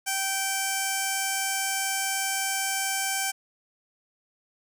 5% pulse tone with notch filter, 777 Hz, G5, 16 cents flat, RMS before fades -28 dBFS, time 0.06-3.32 s, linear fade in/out 20 ms, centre 4000 Hz, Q 1.5, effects none

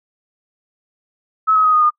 sine tone with pitch steps, 1292 / 1273.5 / 1255.2 / 1237.2 / 1219.5 Hz, E6 / D#6 / D#6 / D#6 / D#6, -35 / +40 / +15 / -10 / -35 cents, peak -10 dBFS, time 1.47-1.905 s, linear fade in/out 20 ms, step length 87 ms, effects noise-tail reverb RT60 0.1 s tail -26 dB re dry

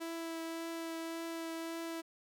sawtooth tone with vibrato, 329.6 Hz, E4, in tune, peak -35 dBFS, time 0-2.02 s, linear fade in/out 20 ms, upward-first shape triangle, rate 1.8 Hz, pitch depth 13 cents each way, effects none

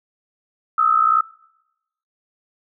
sine tone pair together, 1257.2 / 1318.5 Hz, D#6 / E6, +18 / 0 cents, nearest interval minor second, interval 82 cents, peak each -16 dBFS, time 0.78-1.21 s, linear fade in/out 5 ms, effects noise-tail reverb RT60 0.9 s tail -23 dB re dry

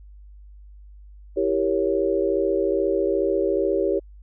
sine chord, E diminished seventh, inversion none, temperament equal, 329.6 / 392 / 466.2 / 554.4 Hz, E4 / G4 / Bb4 / Db5, 0 / 0 / 0 / 0 cents, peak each -26 / -22 / -27 / -25 dBFS, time 1.36-4 s, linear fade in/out 20 ms, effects added 50 Hz sine -42 dBFS peak until 4.22 s

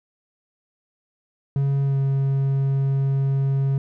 triangle tone with pitch glide, 138.59 to 136.6 Hz, C#3 to C#3, 0 to -25 cents, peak -16 dBFS, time 1.56-3.78 s, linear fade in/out 2 ms, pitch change -25 cents, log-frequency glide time 1.84-1.97 s, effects none

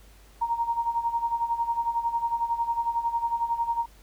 sine tone with tremolo, 932.3 Hz, A#5, in tune, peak -21 dBFS, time 0.41-3.86 s, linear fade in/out 10 ms, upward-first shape sine, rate 11 Hz, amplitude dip 75%, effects added 50 Hz sine -51 dBFS peak until 4.02 s + pink hiss -57 dBFS RMS until 4.02 s

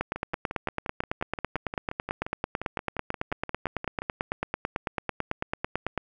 two click trains, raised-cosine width 0.5 ms, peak -18 / -12 dBFS, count 23 / 55, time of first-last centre 0.16-4.02 / 0.01-5.977 s, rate 5.7 / 9.05 Hz, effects none

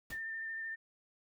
pink noise with exponential decay, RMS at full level -42 dBFS, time 0.1-0.23 s, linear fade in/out 5 ms, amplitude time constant 27 ms
sine tone with vibrato, 1799 Hz, A6, 38 cents sharp, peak -38 dBFS, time 0.11-0.76 s, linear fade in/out 20 ms, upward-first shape square, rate 13 Hz, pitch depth 12 cents each way
effects none

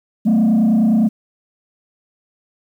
sine tone with frequency modulation, 220 Hz, A3, in tune, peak -8 dBFS, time 0.25-1.09 s, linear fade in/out 20 ms, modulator 29.8 Hz, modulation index 0.81, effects tanh soft clip ceiling -10 dBFS + 8-bit

